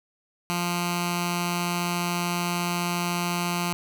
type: tone with notch filter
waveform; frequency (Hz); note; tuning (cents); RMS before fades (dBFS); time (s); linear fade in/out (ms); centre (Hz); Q
10% pulse; 174.61; F3; 0; -27; 0.5-3.73; 0; 480; 0.66
effects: none